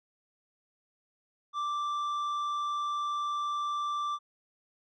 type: tone with tanh clipping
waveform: triangle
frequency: 1174.7 Hz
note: D6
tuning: in tune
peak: -31 dBFS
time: 1.53-4.19 s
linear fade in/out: 50 ms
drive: 11 dB
effects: none